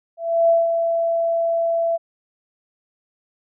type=tone with ADSR envelope; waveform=sine; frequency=669 Hz; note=E5; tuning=25 cents sharp; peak=-11 dBFS; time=0.17-1.98 s; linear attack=320 ms; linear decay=180 ms; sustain=-6 dB; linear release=27 ms; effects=none